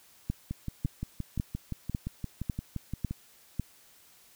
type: two click trains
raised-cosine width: 5 ms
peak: -17 / -21 dBFS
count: 7 / 16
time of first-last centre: 0.3-3.597 / 0.51-3.11 s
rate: 1.82 / 5.77 Hz
effects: white hiss -59 dBFS RMS until 4.35 s